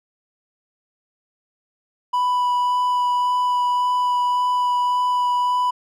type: tone with vibrato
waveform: triangle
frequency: 987.8 Hz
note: B5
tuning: in tune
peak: -15 dBFS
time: 2.13-5.71 s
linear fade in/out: 10 ms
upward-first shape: sine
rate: 1.8 Hz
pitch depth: 8 cents each way
effects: none